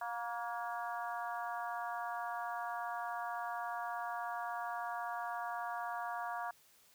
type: harmonic tone with a mistuned harmonic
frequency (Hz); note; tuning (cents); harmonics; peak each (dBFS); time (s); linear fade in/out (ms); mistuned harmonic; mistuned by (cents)
236.4; A#3; +24; 3 / 4 / 5 / 6 / 7; -41 / -43 / -45 / -47 / -48; 0.01-6.51; 5; 5; -42
effects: white hiss -66 dBFS RMS until 6.94 s